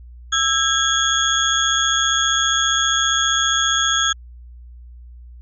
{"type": "tone cluster", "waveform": "sine", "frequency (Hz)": [1322, 1625, 3262, 3397, 6610], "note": ["E6", "G#6", "G#7", "G#7", "G#8"], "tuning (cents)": [5, -38, -32, 38, -9], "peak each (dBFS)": -22, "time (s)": [0.32, 4.13], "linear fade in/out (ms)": 10, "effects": ["added 60 Hz sine -37 dBFS peak until 5.41 s"]}